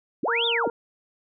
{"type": "linear two-way sweep", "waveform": "sine", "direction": "up then down", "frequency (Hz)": [176.5, 3729, 176.5], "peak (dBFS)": -22, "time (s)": [0.23, 0.68], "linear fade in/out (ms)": 5, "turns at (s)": 0.46}
{"type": "harmonic tone", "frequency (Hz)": 466.2, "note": "A#4", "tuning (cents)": 0, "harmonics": [1, 2, 3], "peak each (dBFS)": [-27, -32, -38], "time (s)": [0.28, 0.7], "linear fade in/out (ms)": 2}
{"effects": []}